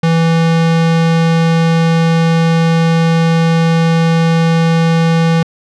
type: tone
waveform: square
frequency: 164.81 Hz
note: E3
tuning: in tune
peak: -9 dBFS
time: 0.03-5.43 s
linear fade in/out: 5 ms
effects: low-pass 5000 Hz 12 dB/octave